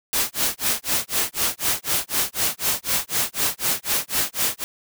white noise with tremolo, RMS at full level -20 dBFS, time 0.13-4.64 s, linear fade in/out 0 ms, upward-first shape sine, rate 4 Hz, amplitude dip 100%, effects none

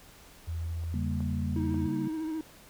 sine tone with pitch glide, 83.1 to 86.13 Hz, E2 to F2, +15 to -23 cents, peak -31 dBFS, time 0.47-1.88 s, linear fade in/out 20 ms, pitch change +62 cents, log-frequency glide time 1-1.74 s
clicks, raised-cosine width 1 ms, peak -39 / -32 / -32 dBFS, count 3, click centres 0.837 / 1.205 / 1.743 s
sine chord, G diminished, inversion second, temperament equal with one note detuned, 140.36 / 196 / 233.1 Hz, Db3 / G3 / Bb3, +22 / 0 / 0 cents, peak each -35 dBFS, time 0.94-2.08 s, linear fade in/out 2 ms
triangle tone with vibrato, 316.1 Hz, D#4, 27 cents sharp, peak -29 dBFS, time 1.56-2.41 s, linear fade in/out 2 ms, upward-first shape sine, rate 14 Hz, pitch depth 39 cents each way
effects pink hiss -54 dBFS RMS until 2.69 s

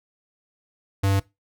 square tone, 98 Hz, G2, in tune, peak -19 dBFS, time 1.03-1.2 s, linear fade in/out 10 ms, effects noise-tail reverb RT60 0.2 s tail -19 dB re dry

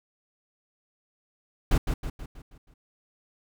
brown noise with echo, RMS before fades -20 dBFS, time 1.71-1.78 s, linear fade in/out 5 ms, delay 160 ms, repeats 6, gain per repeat -6 dB, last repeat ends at 2.74 s, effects none

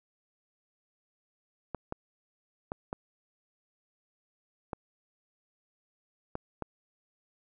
clicks, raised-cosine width 1 ms, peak -20 dBFS, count 7, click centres 1.747 / 1.924 / 2.719 / 2.929 / 4.732 / 6.354 / 6.623 s, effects none

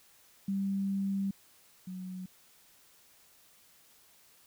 sine tone pair in turn, 196 / 184.76 Hz, G3 / F#3, 0 / -2 cents, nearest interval minor second, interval 102 cents, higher first, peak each -29 / -38 dBFS, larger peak first, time 0.48-1.31 / 1.87-2.26 s, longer first, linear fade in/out 5 ms, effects white hiss -62 dBFS RMS until 4.46 s

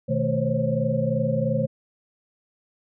sine tone cluster, 124.4 / 156.3 / 218.6 / 521 / 544 Hz, B2 / D#3 / A3 / C5 / C#5, +13 / +8 / -11 / -7 / -33 cents, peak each -27 dBFS, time 0.08-1.67 s, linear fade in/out 20 ms, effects none

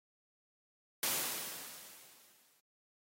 white noise with exponential decay, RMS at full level -32 dBFS, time 1.03-2.6 s, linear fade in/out 1 ms, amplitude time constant 340 ms, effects high-pass 150 Hz 12 dB/octave + AAC 48 kbps

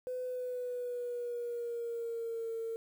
sine tone with pitch glide, 504 to 454.2 Hz, B4 to A#4, +35 to -45 cents, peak -34 dBFS, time 0.07-2.76 s, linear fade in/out 0 ms, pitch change -180 cents, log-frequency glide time 0.25-2.53 s, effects tanh soft clip ceiling -31 dBFS + 10-bit

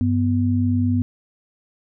sine tone pair together, 98.02 / 247 Hz, G2 / B3, 0 / 0 cents, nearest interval octave + major third, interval 1600 cents, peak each -19 dBFS, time 0.01-1.02 s, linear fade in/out 0 ms, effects none

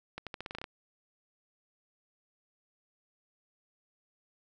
accelerating click train, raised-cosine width 0.3 ms, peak -23 dBFS, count 10, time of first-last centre 0.18-0.642 s, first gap 87 ms, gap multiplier 0.86, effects none

